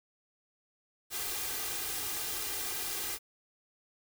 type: noise with comb filter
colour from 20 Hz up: white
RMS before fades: -36 dBFS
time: 1.1-3.19 s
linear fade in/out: 50 ms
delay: 2.5 ms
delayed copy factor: +0.65
effects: none